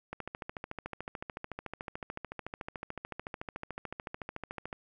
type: click train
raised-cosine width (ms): 0.5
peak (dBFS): -23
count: 64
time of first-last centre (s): 0.13-4.729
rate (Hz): 13.7
effects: none